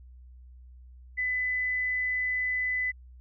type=tone; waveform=sine; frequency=2004 Hz; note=B6; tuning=25 cents sharp; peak=-26 dBFS; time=1.17-2.92 s; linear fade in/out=20 ms; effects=added 62 Hz sine -47 dBFS peak until 3.2 s